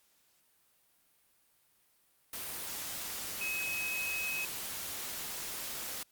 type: tone in noise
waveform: sine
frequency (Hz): 2553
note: D#7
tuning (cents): +44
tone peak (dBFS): -34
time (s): 3.41-4.45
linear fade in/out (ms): 2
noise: white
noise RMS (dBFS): -40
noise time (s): 2.33-6.03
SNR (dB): +3
effects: white hiss -70 dBFS RMS until 6.11 s + Opus 48 kbps